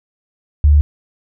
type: tone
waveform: sine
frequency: 73.42 Hz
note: D2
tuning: in tune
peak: -6 dBFS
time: 0.64-0.81 s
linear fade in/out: 0 ms
effects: none